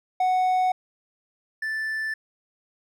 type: tone pair in turn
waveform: triangle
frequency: 740 / 1760 Hz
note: F#5 / A6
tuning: 0 / 0 cents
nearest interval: octave + minor third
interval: 1500 cents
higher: second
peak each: -17 / -24 dBFS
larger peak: first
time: 0.2-0.72 / 1.62-2.14 s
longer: neither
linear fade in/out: 5 ms
effects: none